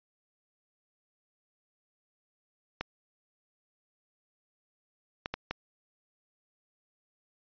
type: clicks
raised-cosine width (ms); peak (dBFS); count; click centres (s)
0.3; -16; 4; 2.81 / 5.259 / 5.34 / 5.51
effects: resampled to 11025 Hz